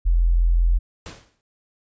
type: tone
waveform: sine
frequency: 42.56 Hz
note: F1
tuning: 44 cents flat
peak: -14 dBFS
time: 0.05-0.79 s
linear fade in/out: 20 ms
type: noise with exponential decay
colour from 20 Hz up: pink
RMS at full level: -34 dBFS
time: 1.06-1.41 s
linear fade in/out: 0 ms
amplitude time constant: 74 ms
effects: resampled to 16000 Hz